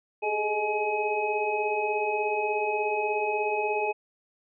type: tone cluster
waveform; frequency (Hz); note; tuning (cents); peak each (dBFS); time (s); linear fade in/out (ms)
sine; 408.1 / 424.7 / 625 / 844 / 2535; G#4 / G#4 / D#5 / G#5 / D#7; -30 / +39 / +8 / +28 / +32; -35 / -29 / -35 / -29 / -32; 0.22-3.93; 20
effects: none